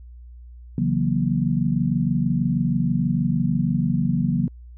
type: chord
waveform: sine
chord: F# dominant seventh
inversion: second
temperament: equal with one note detuned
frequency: 138.59 / 164.81 / 185 / 236.9 Hz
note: C#3 / E3 / F#3 / A#3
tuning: 0 / 0 / 0 / +28 cents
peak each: -24 dBFS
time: 0.78-4.48 s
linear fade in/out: 2 ms
effects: added 60 Hz sine -39 dBFS peak until 4.77 s